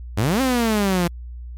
sawtooth exponential two-way sweep, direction up then down, 92.5 to 270 to 169.1 Hz, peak -13 dBFS, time 0.17-1.08 s, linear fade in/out 10 ms, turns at 0.41 s, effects added 60 Hz sine -31 dBFS peak until 1.57 s + MP3 96 kbps

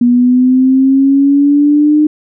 sine linear sweep, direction up, 240.4 to 304.5 Hz, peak -5 dBFS, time 0.01-2.07 s, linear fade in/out 5 ms, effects none

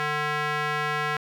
square tone with band-pass filter, 150 Hz, D3, 37 cents sharp, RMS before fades -27 dBFS, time 0-1.17 s, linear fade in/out 0 ms, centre 1600 Hz, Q 1.5, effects 8-bit

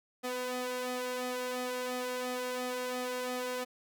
sawtooth tone with flanger, 250.7 Hz, B3, 26 cents sharp, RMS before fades -36 dBFS, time 0.23-3.65 s, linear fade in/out 20 ms, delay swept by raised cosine 1.6 to 2.14 ms, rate 2.9 Hz, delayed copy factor +0.75, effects none

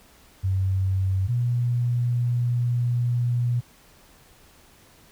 sine tone pair in turn, 95.1 / 121.15 Hz, F#2 / B2, +48 / -33 cents, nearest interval major third, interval 419 cents, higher second, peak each -20 dBFS, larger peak neither, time 0.43-1.28 / 1.28-3.61 s, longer second, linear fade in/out 20 ms, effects pink hiss -54 dBFS RMS until 5.11 s

